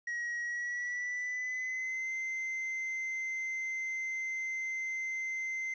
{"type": "tone with pitch glide", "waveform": "triangle", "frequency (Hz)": [1902, 2074], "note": ["A#6", "C7"], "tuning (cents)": [34, -16], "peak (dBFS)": -32, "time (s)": [0.07, 5.74], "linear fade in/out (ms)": 5, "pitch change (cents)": 150, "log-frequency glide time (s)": [0.41, 2.11], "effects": ["resampled to 16000 Hz", "11-bit"]}